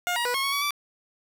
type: tone with pitch steps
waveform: 15% pulse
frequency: 711 / 952 / 489.9 / 1086 / 1109 / 1133 / 1162 Hz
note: F5 / A#5 / B4 / C#6 / C#6 / C#6 / D6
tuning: +31 / +36 / -14 / -36 / 0 / +37 / -19 cents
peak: -18 dBFS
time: 0.07-0.707 s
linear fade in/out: 0 ms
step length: 91 ms
effects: none